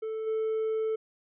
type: tone with level steps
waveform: triangle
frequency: 440 Hz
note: A4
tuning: in tune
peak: -29 / -24 dBFS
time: 0.02-0.96 s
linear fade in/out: 10 ms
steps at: 0.26 s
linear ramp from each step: 20 ms
effects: tanh soft clip ceiling -20 dBFS + resampled to 8000 Hz